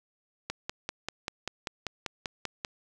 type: click train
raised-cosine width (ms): 0.2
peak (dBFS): -15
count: 12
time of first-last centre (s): 0.5-2.648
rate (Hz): 5.12
effects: none